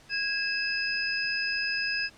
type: tone cluster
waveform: sine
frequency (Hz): 1643 / 2612 / 5030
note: G#6 / E7 / D#8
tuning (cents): -19 / -17 / +18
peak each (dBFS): -31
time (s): 0.09-2.1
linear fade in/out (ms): 50
effects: pink hiss -55 dBFS RMS until 2.17 s + low-pass 8000 Hz 12 dB/octave